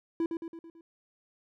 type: tone with echo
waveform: triangle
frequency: 331.5 Hz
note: E4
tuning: 10 cents sharp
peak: -24 dBFS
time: 0.2-0.26 s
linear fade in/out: 2 ms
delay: 110 ms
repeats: 5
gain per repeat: -5 dB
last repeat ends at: 0.81 s
effects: none